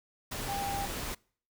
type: tone in noise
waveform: sine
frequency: 797 Hz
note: G5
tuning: 28 cents sharp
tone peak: -33 dBFS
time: 0.48-0.86 s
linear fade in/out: 10 ms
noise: pink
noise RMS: -37 dBFS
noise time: 0.31-1.15 s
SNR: +1 dB
effects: noise-tail reverb RT60 0.5 s tail -26 dB re dry